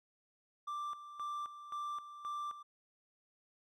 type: tone with tremolo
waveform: triangle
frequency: 1178 Hz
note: D6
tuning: 5 cents sharp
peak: -36 dBFS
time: 0.67-2.63 s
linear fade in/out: 10 ms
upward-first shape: square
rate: 1.9 Hz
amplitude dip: 70%
effects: none